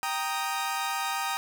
sawtooth chord, Eb major, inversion first, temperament equal, 784 / 932.3 / 1244.5 Hz, G5 / Bb5 / Eb6, 0 / 0 / 0 cents, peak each -29 dBFS, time 0.03-1.37 s, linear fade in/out 0 ms, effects none

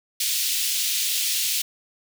pink high-pass noise, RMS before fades -24 dBFS, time 0.2-1.62 s, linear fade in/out 5 ms, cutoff 2900 Hz, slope 24 dB/octave, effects none

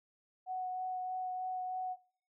sine tone with vibrato, 740 Hz, F#5, in tune, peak -35 dBFS, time 0.46-1.97 s, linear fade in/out 50 ms, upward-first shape sine, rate 3.2 Hz, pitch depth 9 cents each way, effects noise-tail reverb RT60 0.5 s tail -20 dB re dry

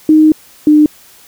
sine tone pair in turn, 310.3 / 301.6 Hz, D#4 / D4, -5 / +46 cents, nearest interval unison, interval 49 cents, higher first, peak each -3 dBFS, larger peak neither, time 0.09-0.32 / 0.67-0.86 s, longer first, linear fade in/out 2 ms, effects white hiss -42 dBFS RMS until 1.27 s

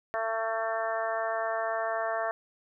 harmonic tone, 224.1 Hz, A3, 32 cents sharp, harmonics 2 / 3 / 4 / 5 / 6 / 7 / 8, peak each -40 / -30 / -39 / -36 / -39 / -40 / -38 dBFS, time 0.14-2.31 s, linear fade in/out 0 ms, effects none

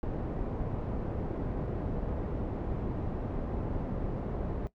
pink low-pass noise, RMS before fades -34 dBFS, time 0.03-4.67 s, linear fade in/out 0 ms, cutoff 570 Hz, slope 12 dB/octave, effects noise-tail reverb RT60 0.1 s tail -17 dB re dry

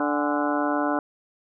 harmonic tone with a mistuned harmonic, 146.83 Hz, D3, in tune, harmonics 2 / 3 / 4 / 5 / 6 / 7 / 8 / 9 / 10, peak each -25 / -35 / -29 / -30 / -32 / -31 / -38 / -33 / -33 dBFS, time 0-0.99 s, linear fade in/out 2 ms, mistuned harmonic 6, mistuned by -96 cents, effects none

